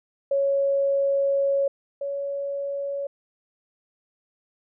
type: tone pair in turn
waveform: sine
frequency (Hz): 554.4 / 560.5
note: C#5 / C#5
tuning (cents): 0 / +19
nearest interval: unison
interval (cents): 19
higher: second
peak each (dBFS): -19 / -26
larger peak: first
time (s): 0.31-1.68 / 2.01-3.07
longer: first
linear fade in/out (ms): 5
effects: none